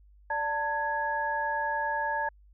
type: tone cluster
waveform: sine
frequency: 584 / 895 / 1668 Hz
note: D5 / A5 / G#6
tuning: -10 / +29 / +7 cents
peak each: -36 / -29 / -32 dBFS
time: 0.3-2.29 s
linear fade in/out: 5 ms
effects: added 50 Hz sine -54 dBFS peak until 2.53 s